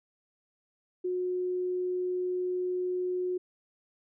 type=tone; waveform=sine; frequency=363.3 Hz; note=F#4; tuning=32 cents flat; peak=-28 dBFS; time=1.04-3.38 s; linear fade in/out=10 ms; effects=none